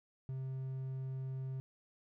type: tone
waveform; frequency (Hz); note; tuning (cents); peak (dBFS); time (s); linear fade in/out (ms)
triangle; 132; C3; +16; -36; 0.29-1.6; 0
effects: none